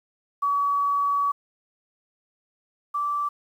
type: tone pair in turn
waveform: sine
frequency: 1136 / 1164.6 Hz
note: C#6 / D6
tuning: +42 / -15 cents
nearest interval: unison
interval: 43 cents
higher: second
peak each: -20 / -23 dBFS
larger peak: first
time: 0.42-1.32 / 2.94-3.29 s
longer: first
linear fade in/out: 10 ms
effects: 9-bit